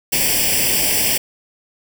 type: noise with comb filter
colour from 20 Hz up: white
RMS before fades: -17 dBFS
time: 0.12-1.18 s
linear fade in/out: 10 ms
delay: 0.38 ms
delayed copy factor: +0.95
effects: none